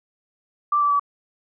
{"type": "tone with pitch steps", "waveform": "sine", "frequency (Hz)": [1174.7, 1160.5, 1146.5], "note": ["D6", "D6", "D6"], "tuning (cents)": [0, -21, -42], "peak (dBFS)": -16, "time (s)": [0.72, 0.996], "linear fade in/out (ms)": 5, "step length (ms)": 92, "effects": []}